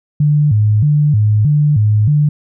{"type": "tone with vibrato", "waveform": "sine", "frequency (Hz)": 125.4, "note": "B2", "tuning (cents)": 27, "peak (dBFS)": -8, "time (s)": [0.2, 2.29], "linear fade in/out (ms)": 5, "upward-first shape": "square", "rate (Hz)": 1.6, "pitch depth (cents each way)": 290, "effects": []}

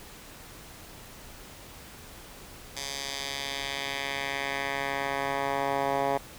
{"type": "tone with band-pass filter sweep", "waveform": "10% pulse", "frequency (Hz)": 138.59, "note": "C#3", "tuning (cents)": 0, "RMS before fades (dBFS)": -31, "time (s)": [2.76, 6.18], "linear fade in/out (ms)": 10, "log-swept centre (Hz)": [5600, 790], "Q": 1.2, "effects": ["pink hiss -47 dBFS RMS until 6.38 s"]}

